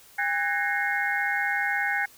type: tone cluster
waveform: sine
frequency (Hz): 807 / 1500 / 1656 / 1841 / 2148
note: G#5 / F#6 / G#6 / A#6 / C7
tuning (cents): -50 / +23 / -5 / -22 / +45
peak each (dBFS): -30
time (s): 0.18-2.06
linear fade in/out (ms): 10
effects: white hiss -53 dBFS RMS until 2.17 s